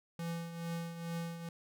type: tone with tremolo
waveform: square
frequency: 168.1 Hz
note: E3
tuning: 34 cents sharp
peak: -36 dBFS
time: 0.19-1.49 s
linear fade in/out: 2 ms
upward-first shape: triangle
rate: 2.3 Hz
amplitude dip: 65%
effects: none